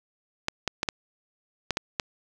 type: clicks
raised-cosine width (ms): 0.2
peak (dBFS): -8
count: 7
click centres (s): 0.484 / 0.677 / 0.831 / 0.888 / 1.707 / 1.771 / 1.998
effects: none